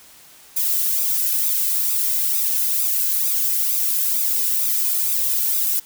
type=noise with flanger; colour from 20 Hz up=violet; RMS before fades=-20 dBFS; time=0.56-5.8 s; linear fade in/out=10 ms; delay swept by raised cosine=0.81 to 2.01 ms; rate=2.2 Hz; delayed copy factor=+0.95; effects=white hiss -47 dBFS RMS until 5.85 s